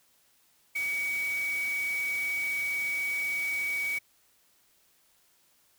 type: tone in noise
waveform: sine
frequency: 2262 Hz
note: C#7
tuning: 34 cents sharp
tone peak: -28 dBFS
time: 0.75-3.99 s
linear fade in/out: 10 ms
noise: white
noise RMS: -43 dBFS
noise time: 0.75-3.99 s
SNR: +12 dB
effects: white hiss -66 dBFS RMS until 5.78 s